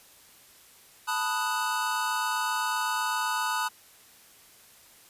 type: chord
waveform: square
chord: B dominant seventh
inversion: third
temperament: equal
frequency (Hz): 880 / 987.8 / 1244.5 / 1480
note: A5 / B5 / D#6 / F#6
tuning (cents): 0 / 0 / 0 / 0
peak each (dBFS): -33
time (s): 1.07-3.69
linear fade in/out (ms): 20
effects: white hiss -55 dBFS RMS until 5.09 s + resampled to 32000 Hz